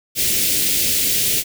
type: band-stop noise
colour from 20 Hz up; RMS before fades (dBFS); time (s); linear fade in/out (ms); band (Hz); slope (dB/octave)
white; -18; 0.15-1.44; 50; 480 to 2200; 24
effects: none